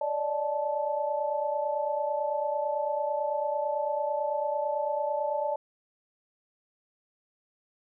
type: tone cluster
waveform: sine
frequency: 575 / 604 / 873 Hz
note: D5 / D5 / A5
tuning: -37 / +48 / -14 cents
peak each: -31 dBFS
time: 0.01-5.56 s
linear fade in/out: 5 ms
effects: none